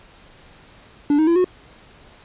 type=tone with pitch steps; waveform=triangle; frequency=290.8 / 313.5 / 337.9 / 364.3 Hz; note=D4 / D#4 / E4 / F#4; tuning=-17 / +13 / +43 / -27 cents; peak=-11 dBFS; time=1.1-1.444 s; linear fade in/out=2 ms; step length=86 ms; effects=pink hiss -48 dBFS RMS until 2.24 s + resampled to 8000 Hz